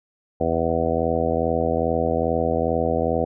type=harmonic tone; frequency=82.41 Hz; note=E2; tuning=in tune; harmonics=1 / 2 / 3 / 4 / 5 / 6 / 7 / 8 / 9; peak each=-29 / -30 / -28 / -30 / -29 / -24 / -29 / -27 / -28 dBFS; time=0.4-3.25 s; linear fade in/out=10 ms; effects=none